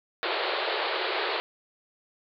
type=band-pass noise; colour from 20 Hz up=pink; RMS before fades=-29 dBFS; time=0.23-1.4 s; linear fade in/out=0 ms; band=350 to 4500 Hz; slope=96 dB/octave; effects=none